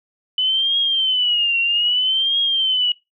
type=tone with vibrato; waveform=sine; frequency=2996 Hz; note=F#7; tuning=21 cents sharp; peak=-15 dBFS; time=0.38-2.92 s; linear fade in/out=2 ms; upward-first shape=triangle; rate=0.62 Hz; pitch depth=160 cents each way; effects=noise-tail reverb RT60 0.2 s tail -22 dB re dry